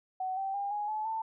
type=tone with pitch steps; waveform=sine; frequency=750 / 776 / 802.9 / 830.7 / 859.5 / 889.3 Hz; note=F#5 / G5 / G5 / G#5 / A5 / A5; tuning=+23 / -18 / +41 / 0 / -41 / +18 cents; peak=-31 dBFS; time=0.2-1.22 s; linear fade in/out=5 ms; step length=170 ms; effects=none